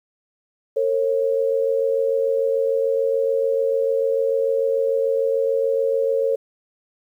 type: tone pair together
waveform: sine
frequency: 455.2 / 542 Hz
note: A#4 / C#5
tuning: -41 / -39 cents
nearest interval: minor third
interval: 302 cents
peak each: -20 dBFS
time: 0.76-6.36 s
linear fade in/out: 10 ms
effects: 9-bit